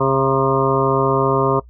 harmonic tone with a mistuned harmonic, 134.8 Hz, C#3, 48 cents flat, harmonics 1 / 2 / 3 / 4 / 5 / 7 / 8 / 9, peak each -21 / -24 / -19 / -22 / -25 / -23 / -22 / -24 dBFS, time 0-1.6 s, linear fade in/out 10 ms, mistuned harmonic 8, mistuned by -27 cents, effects noise-tail reverb RT60 0.1 s tail -20 dB re dry + added 60 Hz sine -40 dBFS peak until 1.69 s

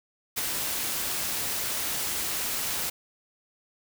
white noise with ADSR envelope, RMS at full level -27 dBFS, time 0.36-2.9 s, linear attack 20 ms, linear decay 16 ms, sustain -3 dB, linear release 8 ms, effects none

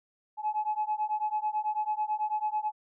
sine beating tone pair, 848 / 857.1 Hz, G#5 / A5, +36 / -46 cents, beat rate 9.1 Hz, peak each -30 dBFS, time 0.37-2.72 s, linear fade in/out 50 ms, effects tanh soft clip ceiling -21 dBFS

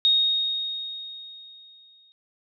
sine tone with exponential decay, 3729 Hz, A#7, in tune, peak -15 dBFS, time 0.05-2.12 s, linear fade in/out 0 ms, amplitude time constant 450 ms, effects none

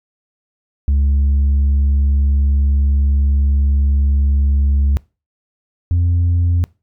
sine tone pair in turn, 70 / 86.62 Hz, C#2 / F2, +18 / -14 cents, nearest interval major third, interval 368 cents, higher second, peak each -8 / -9 dBFS, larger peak first, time 0.88-4.97 / 5.91-6.64 s, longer first, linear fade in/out 0 ms, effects noise-tail reverb RT60 0.3 s tail -26 dB re dry + tanh soft clip ceiling -10 dBFS

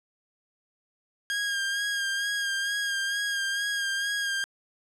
sawtooth tone with vibrato, 1620 Hz, G#6, 43 cents flat, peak -23 dBFS, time 1.3-4.44 s, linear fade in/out 0 ms, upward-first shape sine, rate 2.2 Hz, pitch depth 31 cents each way, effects low-pass 9000 Hz 12 dB/octave

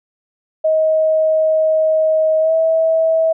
sine tone with pitch glide, 631 to 647.2 Hz, D#5 to E5, +24 to -32 cents, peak -11 dBFS, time 0.64-3.33 s, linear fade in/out 10 ms, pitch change +44 cents, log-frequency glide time 2.4-2.53 s, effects none

